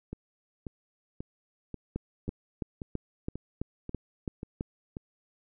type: two click trains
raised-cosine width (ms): 3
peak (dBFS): -24 / -19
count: 10 / 9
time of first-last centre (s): 0.13-4.969 / 1.96-4.609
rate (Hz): 1.86 / 3.02
effects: none